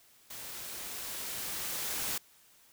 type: noise with level ramp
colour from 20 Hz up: white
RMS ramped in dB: -44 to -34 dBFS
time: 0.3-2.18 s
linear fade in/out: 5 ms
effects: white hiss -62 dBFS RMS until 2.72 s